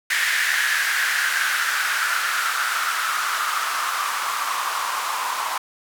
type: noise with band-pass filter sweep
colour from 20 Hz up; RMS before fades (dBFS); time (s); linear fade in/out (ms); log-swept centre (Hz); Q
blue; -23; 0.1-5.58; 5; 1800 to 1000; 5.1
effects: none